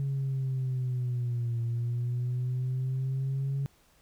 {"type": "linear two-way sweep", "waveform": "sine", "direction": "down then up", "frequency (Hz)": [138.59, 116.54, 138.59], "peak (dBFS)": -26, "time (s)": [0, 3.66], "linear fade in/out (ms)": 0, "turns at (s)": 1.61, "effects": ["tanh soft clip ceiling -25 dBFS", "pink hiss -64 dBFS RMS until 4.01 s"]}